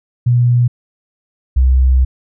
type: tone pair in turn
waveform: sine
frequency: 121.7 / 64.47 Hz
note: B2 / C2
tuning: -25 / -25 cents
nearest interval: major seventh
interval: 1100 cents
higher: first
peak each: -8 / -7 dBFS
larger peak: second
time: 0.26-0.68 / 1.56-2.05 s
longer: second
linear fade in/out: 10 ms
effects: none